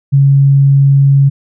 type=tone; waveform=sine; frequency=138.59 Hz; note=C#3; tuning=in tune; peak=-4 dBFS; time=0.12-1.3 s; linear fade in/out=20 ms; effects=none